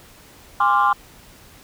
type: chord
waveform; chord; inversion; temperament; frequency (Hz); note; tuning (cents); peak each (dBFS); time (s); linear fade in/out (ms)
sine; D half-diminished seventh; second; equal with one note detuned; 815.4 / 1046.5 / 1174.7 / 1396.9; Ab5 / C6 / D6 / F6; -32 / 0 / 0 / 0; -19 / -17 / -18 / -22; 0.6-0.93; 5
effects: tanh soft clip ceiling -7 dBFS + pink hiss -47 dBFS RMS until 1.63 s